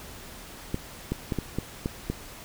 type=clicks; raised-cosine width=3 ms; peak=-14 dBFS; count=7; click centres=0.744 / 1.12 / 1.322 / 1.387 / 1.586 / 1.859 / 2.1 s; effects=pink hiss -44 dBFS RMS until 2.44 s

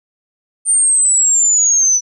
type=linear sweep; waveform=sine; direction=down; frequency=8950 to 5920 Hz; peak=-9 dBFS; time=0.65-2.01 s; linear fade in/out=50 ms; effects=none

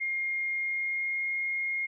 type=tone with pitch glide; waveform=sine; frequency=2129 to 2141 Hz; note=C7 to C7; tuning=+30 to +39 cents; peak=-28 dBFS; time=0-1.87 s; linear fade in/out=20 ms; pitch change=+9 cents; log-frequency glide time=0.5-1.26 s; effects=none

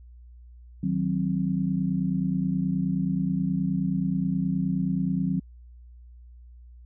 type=chord; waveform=sine; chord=C diminished; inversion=first; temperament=equal with one note detuned; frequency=155.56 / 185 / 264.8 Hz; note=Eb3 / Gb3 / C4; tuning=0 / 0 / +21 cents; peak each=-29 / -25 / -30 dBFS; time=0.83-5.4 s; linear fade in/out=5 ms; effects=added 60 Hz sine -45 dBFS peak until 6.85 s

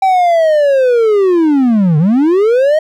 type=linear two-way sweep; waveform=triangle; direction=down then up; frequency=777 to 145.1 to 636 Hz; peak=-5 dBFS; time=0.02-2.79 s; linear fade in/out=5 ms; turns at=1.98 s; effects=none

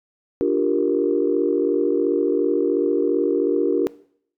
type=chord; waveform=sine; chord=G minor seventh; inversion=second; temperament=equal; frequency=293.7 / 349.2 / 392 / 466.2 Hz; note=D4 / F4 / G4 / Bb4; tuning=0 / 0 / 0 / 0 cents; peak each=-22 dBFS; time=0.41-3.87 s; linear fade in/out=0 ms; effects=noise-tail reverb RT60 0.6 s tail -20 dB re dry + tanh soft clip ceiling -6 dBFS

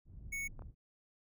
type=low-pass noise; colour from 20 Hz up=pink; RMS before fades=-50 dBFS; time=0.05-0.75 s; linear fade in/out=50 ms; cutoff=120 Hz; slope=12 dB/octave
type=tone; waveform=square; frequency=2217 Hz; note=C#7; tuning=in tune; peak=-38 dBFS; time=0.32-0.48 s; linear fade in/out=10 ms
type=clicks; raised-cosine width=1 ms; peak=-39 dBFS; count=2; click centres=0.593 / 0.621 s
effects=none

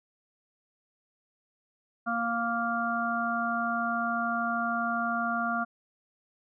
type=harmonic tone; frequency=233.1 Hz; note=A#3; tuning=in tune; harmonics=1 / 3 / 5 / 6; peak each=-33 / -32 / -33 / -31 dBFS; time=2.06-5.65 s; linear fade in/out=20 ms; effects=none

